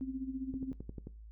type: tone with tremolo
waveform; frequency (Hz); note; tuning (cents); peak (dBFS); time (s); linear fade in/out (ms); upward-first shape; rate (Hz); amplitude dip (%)
sine; 263.4; C4; +12; -33; 0.01-0.73; 0; sine; 15; 70
type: click train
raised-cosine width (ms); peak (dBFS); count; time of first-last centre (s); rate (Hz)
3; -30; 7; 0.54-1.071; 11.3
effects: noise-tail reverb RT60 0.3 s tail -19 dB re dry + added 54 Hz sine -48 dBFS peak until 1.31 s